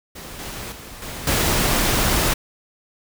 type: noise with level steps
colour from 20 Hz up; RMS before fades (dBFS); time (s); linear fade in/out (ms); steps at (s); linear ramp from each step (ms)
pink; -36 / -32 / -38 / -32 / -19; 0.15-2.34; 10; 0.39 / 0.72 / 1.02 / 1.27; 2
effects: none